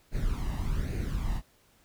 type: noise with flanger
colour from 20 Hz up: brown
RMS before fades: -30 dBFS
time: 0.11-1.42 s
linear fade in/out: 50 ms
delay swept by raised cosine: 0.45 to 1.06 ms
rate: 1.2 Hz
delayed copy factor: +0.65
effects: pink hiss -64 dBFS RMS until 1.84 s